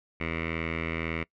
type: tone with low-pass filter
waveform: 10% pulse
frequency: 81.9 Hz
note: E2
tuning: 11 cents flat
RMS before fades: -32 dBFS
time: 0.2-1.24 s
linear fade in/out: 10 ms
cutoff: 2300 Hz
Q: 7.4
effects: noise-tail reverb RT60 0.1 s tail -24 dB re dry